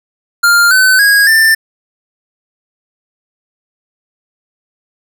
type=tone with pitch steps; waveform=square; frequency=1400 / 1517.9 / 1645.8 / 1784.4 Hz; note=F6 / F#6 / G#6 / A6; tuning=+4 / +44 / -16 / +24 cents; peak=-6 dBFS; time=0.43-1.55 s; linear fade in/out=10 ms; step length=280 ms; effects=none